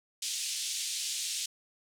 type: band-pass noise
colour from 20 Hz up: white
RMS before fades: -35 dBFS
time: 0.22-1.46 s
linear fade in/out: 5 ms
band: 2800 to 8500 Hz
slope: 24 dB/octave
effects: none